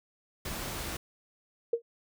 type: noise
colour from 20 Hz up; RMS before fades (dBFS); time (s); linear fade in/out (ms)
pink; -37; 0.45-0.97; 5
type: tone with exponential decay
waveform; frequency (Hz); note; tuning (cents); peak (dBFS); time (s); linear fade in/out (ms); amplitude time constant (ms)
sine; 466.2; A#4; 0; -20; 1.73-1.82; 5; 18
effects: none